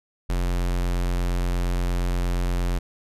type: tone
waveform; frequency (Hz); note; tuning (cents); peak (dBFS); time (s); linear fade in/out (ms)
square; 44.27; F1; +24; -22; 0.29-2.79; 10
effects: resampled to 32000 Hz